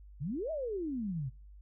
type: exponential two-way sweep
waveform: sine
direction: up then down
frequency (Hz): 123.8 to 663 to 123.8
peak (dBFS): -33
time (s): 0.2-1.3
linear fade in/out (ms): 20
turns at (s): 0.51
effects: noise-tail reverb RT60 0.3 s tail -20 dB re dry + added 50 Hz sine -50 dBFS peak until 1.61 s